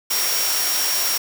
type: tone in noise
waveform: sine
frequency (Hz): 5588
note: F8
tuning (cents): 0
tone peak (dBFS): -23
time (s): 0.1-1.18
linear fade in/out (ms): 10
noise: white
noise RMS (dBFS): -22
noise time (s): 0.1-1.18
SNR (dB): -4
effects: high-pass 400 Hz 12 dB/octave